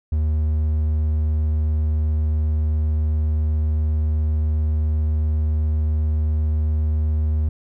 triangle tone, 76.9 Hz, D#2, 20 cents flat, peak -15 dBFS, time 0.12-7.49 s, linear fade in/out 5 ms, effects none

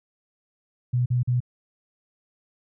sine tone bursts, 123.47 Hz, B2, in tune, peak -19 dBFS, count 3, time 0.93-1.404 s, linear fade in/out 10 ms, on 130 ms, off 42 ms, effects none

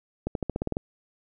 accelerating click train, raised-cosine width 2 ms, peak -14 dBFS, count 9, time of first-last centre 0.27-0.769 s, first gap 82 ms, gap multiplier 0.92, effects none

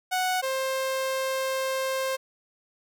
sawtooth tone pair in turn, 739 / 528.6 Hz, F#5 / C5, -2 / +18 cents, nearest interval tritone, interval 580 cents, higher first, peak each -20 / -22 dBFS, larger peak first, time 0.11-0.42 / 0.42-2.17 s, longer second, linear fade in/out 20 ms, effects none

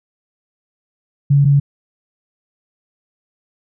sine tone pair in turn, 141.4 / 141.4 Hz, C#3 / C#3, +35 / +35 cents, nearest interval unison, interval 0 cents, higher neither, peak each -8 dBFS, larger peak neither, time 1.3-1.45 / 1.45-1.6 s, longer neither, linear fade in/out 10 ms, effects none

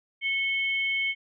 sine tone pair together, 2200 / 3119 Hz, C#7 / G7, -14 / -9 cents, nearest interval tritone, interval 605 cents, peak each -25 / -32 dBFS, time 0.21-1.15 s, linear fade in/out 50 ms, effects none

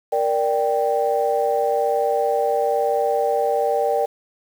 sine chord, G minor, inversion first, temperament equal, 466.2 / 587.3 / 784 Hz, Bb4 / D5 / G5, 0 / 0 / 0 cents, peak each -21 dBFS, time 0.12-4.06 s, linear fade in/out 10 ms, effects tanh soft clip ceiling -8 dBFS + 7-bit

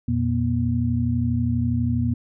sine tone cluster, 86.2 / 118.5 / 240.4 Hz, F2 / A#2 / B3, -22 / +29 / -46 cents, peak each -25 / -23 / -23 dBFS, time 0.08-2.14 s, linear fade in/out 5 ms, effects none

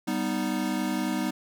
square chord, G augmented, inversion none, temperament equal, 196 / 246.9 / 311.1 Hz, G3 / B3 / D#4, 0 / 0 / 0 cents, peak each -32 / -31 / -31 dBFS, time 0.07-1.31 s, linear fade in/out 10 ms, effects none

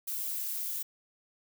violet noise, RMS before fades -35 dBFS, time 0.07-0.83 s, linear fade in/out 10 ms, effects none

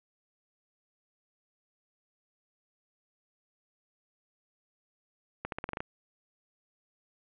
accelerating click train, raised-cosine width 0.5 ms, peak -19 dBFS, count 8, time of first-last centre 5.45-5.805 s, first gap 72 ms, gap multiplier 0.88, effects resampled to 8000 Hz + 9-bit

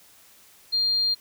sine tone, 4200 Hz, C8, 6 cents sharp, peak -20 dBFS, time 0.72-1.15 s, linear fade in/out 20 ms, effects white hiss -54 dBFS RMS until 1.2 s

